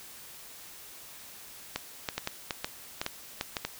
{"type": "clicks", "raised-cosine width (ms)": 0.2, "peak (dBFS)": -13, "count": 11, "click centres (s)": [1.76, 2.088, 2.18, 2.274, 2.508, 2.645, 3.015, 3.064, 3.411, 3.568, 3.65], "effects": ["white hiss -48 dBFS RMS until 3.79 s"]}